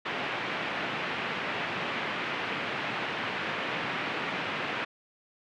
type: band-pass noise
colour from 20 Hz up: white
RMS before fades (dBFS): -33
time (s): 0.05-4.85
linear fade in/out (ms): 10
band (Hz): 120 to 2700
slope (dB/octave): 24
effects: none